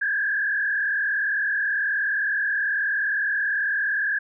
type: tone with frequency modulation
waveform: sine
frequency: 1648 Hz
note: G#6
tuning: 14 cents flat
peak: -21 dBFS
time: 0.01-4.19 s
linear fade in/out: 10 ms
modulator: 38.9 Hz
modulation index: 1.9
effects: none